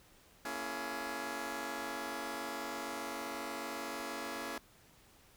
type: chord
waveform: 10% pulse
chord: A# half-diminished seventh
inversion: none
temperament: just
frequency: 233.1 / 279.7 / 335.6 / 419.5 Hz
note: A#3 / C#4 / E4 / G#4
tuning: 0 / +16 / +31 / +17 cents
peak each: -38 / -35 / -36 / -38 dBFS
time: 0.45-4.58 s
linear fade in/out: 2 ms
effects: pink hiss -63 dBFS RMS until 5.36 s